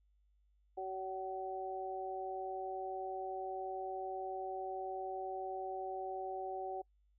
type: harmonic tone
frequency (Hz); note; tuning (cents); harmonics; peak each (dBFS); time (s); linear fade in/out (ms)
189.2; F#3; +39; 2 / 3 / 4; -43 / -47 / -41; 0.77-6.82; 10
effects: noise-tail reverb RT60 0.1 s tail -25 dB re dry + added 50 Hz sine -69 dBFS peak until 7.18 s